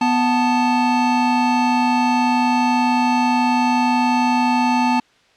square tone pair together, 246.7 / 880.8 Hz, B3 / A5, -2 / +2 cents, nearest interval octave + minor seventh, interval 2204 cents, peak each -18 dBFS, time 0.01-5 s, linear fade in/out 5 ms, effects white hiss -55 dBFS RMS until 5.36 s + low-pass 4000 Hz 12 dB/octave

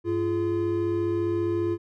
triangle tone cluster, 100.4 / 343.9 / 418.7 Hz, G2 / F4 / G#4, +42 / -27 / +14 cents, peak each -30 / -22 / -31 dBFS, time 0.04-1.78 s, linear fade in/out 50 ms, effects none

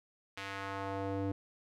square tone with band-pass filter sweep, 98 Hz, G2, in tune, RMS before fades -38 dBFS, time 0.37-1.32 s, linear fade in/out 5 ms, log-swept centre 2500 to 320 Hz, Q 1.1, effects none

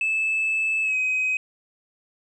sine tone with pitch glide, 2618 to 2524 Hz, E7 to D#7, -13 to +24 cents, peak -19 dBFS, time 0.01-1.37 s, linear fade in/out 2 ms, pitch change -63 cents, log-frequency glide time 0.82-0.96 s, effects tanh soft clip ceiling -18 dBFS

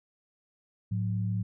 sine tone pair together, 107.98 / 181.6 Hz, A2 / F#3, -32 / -32 cents, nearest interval major sixth, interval 900 cents, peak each -28 / -33 dBFS, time 0.91-1.43 s, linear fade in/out 10 ms, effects none

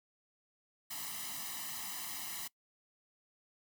white noise with comb filter, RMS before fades -42 dBFS, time 0.9-2.48 s, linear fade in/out 10 ms, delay 1 ms, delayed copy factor +0.95, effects noise-tail reverb RT60 0.1 s tail -22 dB re dry + high-pass 150 Hz 12 dB/octave

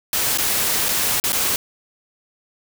white noise with dropouts, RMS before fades -20 dBFS, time 0.13-1.56 s, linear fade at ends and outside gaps 1 ms, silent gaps 0.375-0.384 / 0.885-0.889 / 1.2-1.239 / 1.321-1.329 s, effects none

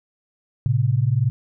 sine tone pair together, 112.2 / 133.43 Hz, A2 / C3, +34 / +34 cents, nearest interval minor third, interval 300 cents, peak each -19 dBFS, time 0.66-1.3 s, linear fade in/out 0 ms, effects none

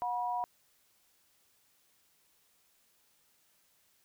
sine tone pair together, 726 / 969.1 Hz, F#5 / B5, -33 / -33 cents, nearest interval perfect fourth, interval 500 cents, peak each -34 / -34 dBFS, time 0.02-0.44 s, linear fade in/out 0 ms, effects white hiss -70 dBFS RMS until 4.04 s

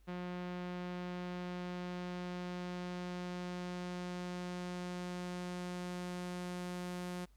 sawtooth tone with low-pass filter sweep, 178.8 Hz, F3, 41 cents sharp, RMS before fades -42 dBFS, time 0.07-7.26 s, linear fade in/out 20 ms, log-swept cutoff 3000 to 12000 Hz, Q 0.78, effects added 50 Hz sine -62 dBFS peak until 7.36 s + pink hiss -75 dBFS RMS until 7.36 s

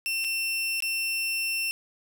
sawtooth tone with dropouts, 2700 Hz, E7, 41 cents sharp, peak -23 dBFS, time 0.06-1.71 s, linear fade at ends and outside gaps 0 ms, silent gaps 0.242-0.246 / 0.804-0.823 s, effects none

